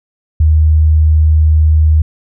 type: tone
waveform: sine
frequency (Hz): 77.78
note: D#2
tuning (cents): 0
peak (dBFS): -5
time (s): 0.4-2.02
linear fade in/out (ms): 5
effects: none